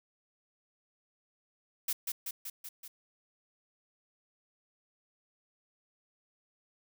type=noise with echo; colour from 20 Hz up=blue; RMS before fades=-32 dBFS; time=1.88-1.93 s; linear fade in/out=5 ms; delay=190 ms; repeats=5; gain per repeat=-3 dB; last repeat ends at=2.88 s; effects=none